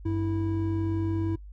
triangle tone pair together, 96.5 / 326.8 Hz, G2 / E4, -27 / -15 cents, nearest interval octave + major sixth, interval 2112 cents, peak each -26 dBFS, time 0.05-1.36 s, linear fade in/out 10 ms, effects noise-tail reverb RT60 0.1 s tail -20 dB re dry + added 50 Hz sine -41 dBFS peak until 1.52 s

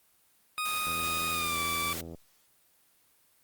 20% pulse tone with pitch glide, 1244.5 to 1161.2 Hz, D#6 to D6, 0 to -20 cents, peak -25 dBFS, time 0.58-1.93 s, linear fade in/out 0 ms, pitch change -120 cents, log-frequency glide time 1.32-1.6 s
white noise, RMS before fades -38 dBFS, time 0.65-2.01 s, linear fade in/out 2 ms
click train, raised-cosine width 2 ms, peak -30 dBFS, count 107, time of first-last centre 0.87-2.147 s, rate 83 Hz
effects white hiss -66 dBFS RMS until 3.43 s + Opus 32 kbps

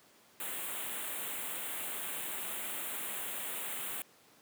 white band-stop noise, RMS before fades -39 dBFS, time 0.4-4.02 s, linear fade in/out 2 ms, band 3600 to 7700 Hz, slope 48 dB/octave, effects pink hiss -62 dBFS RMS until 4.41 s + high-pass 200 Hz 12 dB/octave

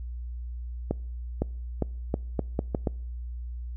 accelerating click train, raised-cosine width 2 ms, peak -12 dBFS, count 8, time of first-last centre 0.91-2.872 s, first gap 510 ms, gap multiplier 0.79, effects noise-tail reverb RT60 0.6 s tail -26 dB re dry + added 60 Hz sine -33 dBFS peak until 3.76 s

